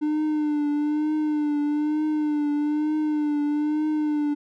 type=tone with vibrato; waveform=triangle; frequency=299.9 Hz; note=D4; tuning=36 cents sharp; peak=-19 dBFS; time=0.01-4.35 s; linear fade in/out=20 ms; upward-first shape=triangle; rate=1.1 Hz; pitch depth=48 cents each way; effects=none